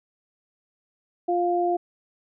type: tone pair together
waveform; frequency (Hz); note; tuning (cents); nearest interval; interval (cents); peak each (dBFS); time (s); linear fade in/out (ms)
sine; 350.7 / 701.4; F4 / F5; +7 / +7; octave; 1200; -23; 1.28-1.77; 10
effects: none